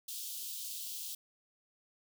white high-pass noise, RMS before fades -42 dBFS, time 0.08-1.15 s, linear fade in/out 5 ms, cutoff 3000 Hz, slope 48 dB/octave, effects none

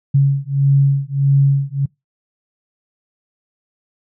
sine beating tone pair, 138 / 139.6 Hz, C#3 / C#3, -7 / +13 cents, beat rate 1.6 Hz, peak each -14 dBFS, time 0.14-1.86 s, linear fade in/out 10 ms, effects noise-tail reverb RT60 0.2 s tail -25 dB re dry

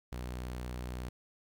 sawtooth tone, 61.74 Hz, B1, in tune, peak -34 dBFS, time 0.12-1.09 s, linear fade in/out 5 ms, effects 12-bit

